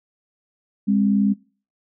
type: tone pair together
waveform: sine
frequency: 203.8 / 264 Hz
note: G#3 / C4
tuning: -32 / +16 cents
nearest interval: major third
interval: 448 cents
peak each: -16 / -22 dBFS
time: 0.87-1.34 s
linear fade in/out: 20 ms
effects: noise-tail reverb RT60 0.4 s tail -24 dB re dry